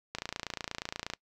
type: click train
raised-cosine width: 0.2 ms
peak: -17 dBFS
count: 29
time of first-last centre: 0.15-1.136 s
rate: 28.4 Hz
effects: noise-tail reverb RT60 0.1 s tail -24 dB re dry